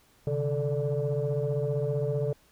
sine tone cluster, 132.5 / 147.8 / 438 / 586 Hz, C3 / D3 / A4 / D5, +22 / +11 / -8 / -4 cents, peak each -29 / -32 / -29 / -33 dBFS, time 0.27-2.33 s, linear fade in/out 2 ms, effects tanh soft clip ceiling -19 dBFS + pink hiss -62 dBFS RMS until 2.51 s

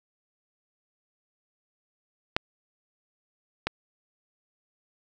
clicks, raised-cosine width 0.3 ms, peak -6 / -10 dBFS, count 2, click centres 2.365 / 3.67 s, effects none

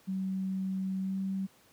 sine tone with pitch glide, 190 to 192.32 Hz, F#3 to G3, +46 to -33 cents, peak -30 dBFS, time 0.07-1.47 s, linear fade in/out 20 ms, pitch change +21 cents, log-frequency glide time 1-1.18 s, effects pink hiss -62 dBFS RMS until 1.72 s + high-pass 100 Hz 12 dB/octave

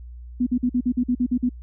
sine tone bursts, 246.9 Hz, B3, in tune, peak -17 dBFS, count 10, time 0.4-1.493 s, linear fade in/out 10 ms, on 67 ms, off 47 ms, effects added 60 Hz sine -36 dBFS peak until 1.62 s

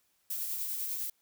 violet noise with tremolo, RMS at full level -34 dBFS, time 0.3-1.1 s, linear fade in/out 5 ms, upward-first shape triangle, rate 10 Hz, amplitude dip 35%, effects white hiss -73 dBFS RMS until 1.21 s

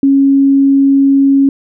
sine tone, 274.9 Hz, C#4, 14 cents flat, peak -5 dBFS, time 0.03-1.49 s, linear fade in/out 2 ms, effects none

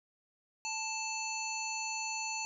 harmonic tone, 880 Hz, A5, in tune, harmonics 1 / 3 / 5 / 7 / 8, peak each -40 / -39 / -43 / -43 / -43 dBFS, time 0.65-2.45 s, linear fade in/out 0 ms, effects none

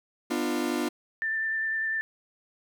40% pulse chord, B diminished, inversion none, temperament equal with one note detuned, 246.9 / 299.3 / 349.2 Hz, B3 / D4 / F4, 0 / +33 / 0 cents, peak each -30 dBFS, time 0.3-0.89 s, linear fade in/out 10 ms
sine tone with vibrato, 1778 Hz, A6, 18 cents sharp, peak -26 dBFS, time 1.22-2.01 s, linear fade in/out 0 ms, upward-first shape sine, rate 10 Hz, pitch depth 12 cents each way
effects none

